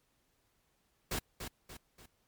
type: noise with echo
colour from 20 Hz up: pink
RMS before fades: -35 dBFS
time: 1.11-1.19 s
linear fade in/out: 5 ms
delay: 290 ms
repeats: 3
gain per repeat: -7 dB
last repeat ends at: 2.06 s
effects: pink hiss -75 dBFS RMS until 2.27 s + MP3 96 kbps

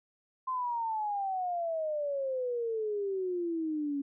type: exponential sweep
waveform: sine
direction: down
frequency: 1046.5 to 277.2 Hz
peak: -30 dBFS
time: 0.47-4.02 s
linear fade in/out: 10 ms
effects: none

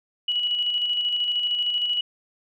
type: tone with tremolo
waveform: sine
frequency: 2930 Hz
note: F#7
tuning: 18 cents flat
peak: -20 dBFS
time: 0.28-2.01 s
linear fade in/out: 5 ms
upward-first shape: square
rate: 13 Hz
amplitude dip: 35%
effects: none

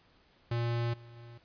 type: tone with level steps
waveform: square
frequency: 118 Hz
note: A#2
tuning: 22 cents sharp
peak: -30 / -50 / -48 dBFS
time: 0.51-1.38 s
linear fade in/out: 5 ms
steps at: 0.93 / 1.16 s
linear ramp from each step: 10 ms
effects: pink hiss -65 dBFS RMS until 1.44 s + resampled to 11025 Hz

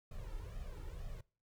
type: noise with flanger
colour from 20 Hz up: brown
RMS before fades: -45 dBFS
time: 0.11-1.21 s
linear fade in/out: 5 ms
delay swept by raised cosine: 1.6 to 2.26 ms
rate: 2.1 Hz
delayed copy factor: +1
effects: noise-tail reverb RT60 0.4 s tail -23 dB re dry

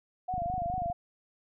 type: tone with vibrato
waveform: sine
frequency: 713 Hz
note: F5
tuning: 36 cents sharp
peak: -30 dBFS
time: 0.28-0.93 s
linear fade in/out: 10 ms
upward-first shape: sine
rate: 4.7 Hz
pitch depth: 76 cents each way
type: click train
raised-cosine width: 5 ms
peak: -27 dBFS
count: 15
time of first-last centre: 0.34-0.9 s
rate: 25 Hz
effects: none

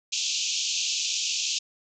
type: band-pass noise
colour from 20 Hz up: white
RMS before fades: -28 dBFS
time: 0.12-1.59 s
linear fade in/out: 10 ms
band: 2500 to 7100 Hz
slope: 96 dB/octave
effects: none

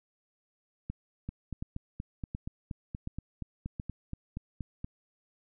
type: two click trains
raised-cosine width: 5 ms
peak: -24 / -23 dBFS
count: 16 / 5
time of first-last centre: 1.29-4.845 / 0.9-3.799 s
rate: 4.22 / 1.38 Hz
effects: none

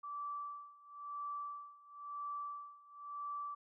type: tone with tremolo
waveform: sine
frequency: 1161 Hz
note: D6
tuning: 20 cents flat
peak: -39 dBFS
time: 0.03-3.55 s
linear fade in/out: 10 ms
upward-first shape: sine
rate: 0.98 Hz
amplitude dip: 90%
effects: none

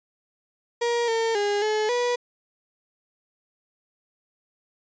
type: tone with pitch steps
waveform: 35% pulse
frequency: 473.2 / 453.8 / 409.3 / 428.7 / 486.9 Hz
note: A#4 / A#4 / G#4 / A4 / B4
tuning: +26 / -47 / -25 / -45 / -25 cents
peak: -20 dBFS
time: 0.81-2.16 s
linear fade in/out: 10 ms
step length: 270 ms
effects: resampled to 16000 Hz

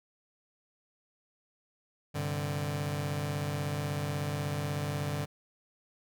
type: chord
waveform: sawtooth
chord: G suspended fourth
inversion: none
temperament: just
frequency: 98 / 130.67 / 147 Hz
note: G2 / C3 / D3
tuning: 0 / -2 / +2 cents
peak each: -33 / -35 / -29 dBFS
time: 2.14-5.26 s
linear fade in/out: 20 ms
effects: none

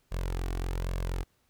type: tone with flanger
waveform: sawtooth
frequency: 44.2 Hz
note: F1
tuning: 22 cents sharp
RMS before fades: -32 dBFS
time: 0.11-1.24 s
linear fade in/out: 20 ms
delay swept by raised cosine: 1.8 to 2.7 ms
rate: 1.2 Hz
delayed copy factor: +0.5
effects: pink hiss -71 dBFS RMS until 1.49 s

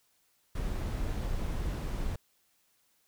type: noise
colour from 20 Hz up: brown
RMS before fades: -33 dBFS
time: 0.55-2.16 s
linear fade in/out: 5 ms
effects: white hiss -71 dBFS RMS until 3.07 s

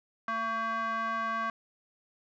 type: tone with band-pass filter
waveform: square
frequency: 225.7 Hz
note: A3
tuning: 44 cents sharp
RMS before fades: -32 dBFS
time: 0.28-1.5 s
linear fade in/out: 2 ms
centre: 1300 Hz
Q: 9.9
effects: resampled to 16000 Hz

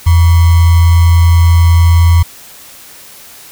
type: tone with sample-and-hold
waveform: sine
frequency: 84.6 Hz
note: E2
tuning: 45 cents sharp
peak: -3 dBFS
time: 0.06-2.23 s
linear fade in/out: 10 ms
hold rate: 1050 Hz
effects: white hiss -35 dBFS RMS until 3.51 s

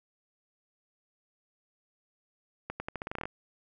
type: accelerating click train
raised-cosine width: 0.5 ms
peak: -20 dBFS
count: 12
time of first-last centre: 2.7-3.255 s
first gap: 100 ms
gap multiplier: 0.85
effects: none

